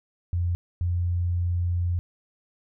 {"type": "tone pair in turn", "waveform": "sine", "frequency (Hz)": [87.31, 87.69], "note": ["F2", "F2"], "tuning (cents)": [0, 8], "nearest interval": "unison", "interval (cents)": 8, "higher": "second", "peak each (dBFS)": -22, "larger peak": "neither", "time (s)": [[0.33, 0.55], [0.81, 1.99]], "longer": "second", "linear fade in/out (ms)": 0, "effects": []}